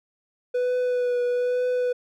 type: tone with vibrato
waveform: triangle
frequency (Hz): 493.9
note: B4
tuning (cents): 0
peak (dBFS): -19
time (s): 0.54-1.93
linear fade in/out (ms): 10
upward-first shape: triangle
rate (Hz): 1.1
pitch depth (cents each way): 22
effects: none